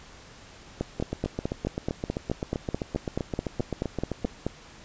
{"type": "two click trains", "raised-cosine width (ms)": 2, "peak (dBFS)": [-13, -15], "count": [18, 26], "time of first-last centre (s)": [[0.81, 4.466], [1, 4.247]], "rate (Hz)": [4.65, 7.7], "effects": ["pink hiss -49 dBFS RMS until 4.84 s", "resampled to 16000 Hz"]}